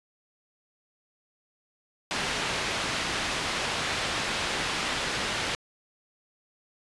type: low-pass noise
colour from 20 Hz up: white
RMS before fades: -30 dBFS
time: 2.11-5.55 s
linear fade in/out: 0 ms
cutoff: 3500 Hz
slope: 12 dB/octave
effects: resampled to 24000 Hz